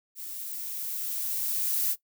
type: noise with level ramp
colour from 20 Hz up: violet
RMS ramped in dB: -39 to -26 dBFS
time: 0.15-1.96 s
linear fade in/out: 50 ms
effects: noise-tail reverb RT60 0.1 s tail -18 dB re dry